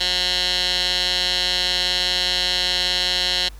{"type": "tone with band-pass filter", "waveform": "15% pulse", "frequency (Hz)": 181, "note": "F#3", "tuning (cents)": -38, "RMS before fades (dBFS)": -21, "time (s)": [0, 3.49], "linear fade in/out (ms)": 10, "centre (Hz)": 3800, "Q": 4.7, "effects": ["added 50 Hz sine -36 dBFS peak until 3.59 s", "pink hiss -50 dBFS RMS until 3.59 s"]}